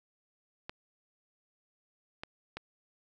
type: clicks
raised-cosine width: 0.3 ms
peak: -23 dBFS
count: 3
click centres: 0.695 / 2.235 / 2.57 s
effects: none